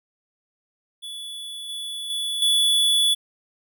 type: tone with level steps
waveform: square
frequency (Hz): 3430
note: A7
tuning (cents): -45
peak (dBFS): -33 / -30 / -25 / -17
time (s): 1.02-3.15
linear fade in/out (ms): 20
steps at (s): 1.69 / 2.1 / 2.42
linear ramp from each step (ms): 2
effects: none